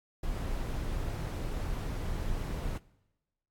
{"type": "noise", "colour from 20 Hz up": "brown", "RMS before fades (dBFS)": -34, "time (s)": [0.23, 2.78], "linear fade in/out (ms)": 5, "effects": ["noise-tail reverb RT60 1.0 s tail -21 dB re dry", "AAC 64 kbps"]}